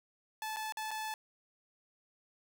sawtooth tone with dropouts, 869 Hz, A5, 22 cents flat, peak -33 dBFS, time 0.42-1.14 s, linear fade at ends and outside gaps 1 ms, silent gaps 0.562-0.568 / 0.723-0.771 / 0.908-0.913 s, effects none

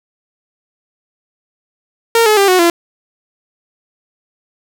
sawtooth tone with pitch steps, 460.6 / 427.3 / 396.4 / 367.7 / 341.1 Hz, A#4 / G#4 / G4 / F#4 / F4, -21 / +49 / +19 / -11 / -41 cents, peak -4 dBFS, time 2.15-2.7 s, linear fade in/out 2 ms, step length 110 ms, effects none

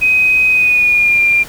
sine tone with pitch glide, 2516 to 2391 Hz, D#7 to D7, +19 to +30 cents, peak -8 dBFS, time 0.01-1.44 s, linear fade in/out 20 ms, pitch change -89 cents, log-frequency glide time 0.51-1.2 s, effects pink hiss -33 dBFS RMS until 1.48 s

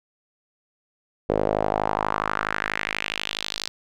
sawtooth tone with band-pass filter sweep, 52.2 Hz, G#1, 10 cents sharp, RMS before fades -26 dBFS, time 1.29-3.68 s, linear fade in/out 0 ms, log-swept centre 480 to 4600 Hz, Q 2.6, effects none

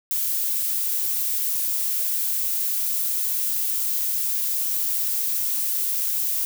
violet noise, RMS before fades -24 dBFS, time 0.11-6.45 s, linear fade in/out 0 ms, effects none

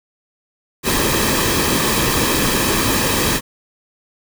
pink noise with comb filter, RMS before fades -17 dBFS, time 0.83-3.41 s, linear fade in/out 50 ms, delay 1.4 ms, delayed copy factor -0.55, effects none

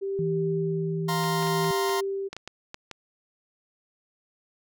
sine tone with tremolo, 392 Hz, G4, in tune, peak -25 dBFS, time 0.01-2.29 s, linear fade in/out 20 ms, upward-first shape sine, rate 0.68 Hz, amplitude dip 55%
sine tone, 162.5 Hz, E3, 24 cents flat, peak -27 dBFS, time 0.19-1.71 s, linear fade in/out 0 ms
sawtooth chord, F suspended fourth, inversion none, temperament just, 698.5 / 931.3 / 1047.7 Hz, F5 / Bb5 / C6, 0 / -2 / +2 cents, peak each -29 / -27 / -26 dBFS, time 1.08-2.01 s, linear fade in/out 10 ms
clicks, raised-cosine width 0.2 ms, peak -20 dBFS, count 10, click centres 1.239 / 1.427 / 1.471 / 1.644 / 1.894 / 2.33 / 2.366 / 2.476 / 2.744 / 2.913 s
effects none

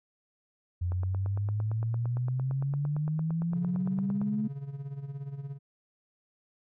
sine exponential sweep, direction up, 87.31 to 217 Hz, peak -27 dBFS, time 0.81-4.48 s, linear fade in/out 10 ms
click train, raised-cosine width 1 ms, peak -28 dBFS, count 30, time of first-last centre 0.92-4.215 s, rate 8.8 Hz
triangle tone with tremolo, 139.5 Hz, C#3, 11 cents sharp, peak -31 dBFS, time 3.5-5.59 s, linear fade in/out 50 ms, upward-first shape sine, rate 17 Hz, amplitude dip 70%
effects none

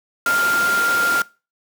sine tone in noise, 1396.9 Hz, F6, in tune, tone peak -16 dBFS, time 0.26-1.22 s, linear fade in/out 2 ms, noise pink, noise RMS -24 dBFS, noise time 0.26-1.22 s, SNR +5 dB, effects noise-tail reverb RT60 0.3 s tail -21 dB re dry + high-pass 300 Hz 12 dB/octave

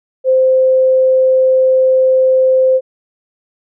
sine tone, 520 Hz, C5, 11 cents flat, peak -7 dBFS, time 0.24-2.81 s, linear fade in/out 50 ms, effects none

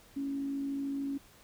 sine tone with frequency modulation, 277.2 Hz, C#4, in tune, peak -32 dBFS, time 0.16-1.18 s, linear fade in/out 10 ms, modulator 53.6 Hz, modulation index 0.23, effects pink hiss -59 dBFS RMS until 1.43 s

